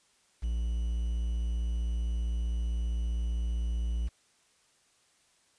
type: tone with quantisation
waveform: triangle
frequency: 57.7 Hz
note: A#1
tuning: 17 cents flat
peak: -26 dBFS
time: 0.42-4.09 s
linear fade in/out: 20 ms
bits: 9
effects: white hiss -67 dBFS RMS until 5.58 s + resampled to 22050 Hz